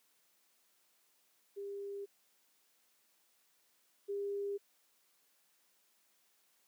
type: tone pair in turn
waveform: sine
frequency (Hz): 400.4 / 402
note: G4 / G4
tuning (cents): +37 / +44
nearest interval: unison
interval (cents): 7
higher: second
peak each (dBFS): -40 / -35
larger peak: second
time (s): 1.56-2.06 / 4.08-4.58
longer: neither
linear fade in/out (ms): 20
effects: white hiss -73 dBFS RMS until 6.67 s + high-pass 200 Hz 12 dB/octave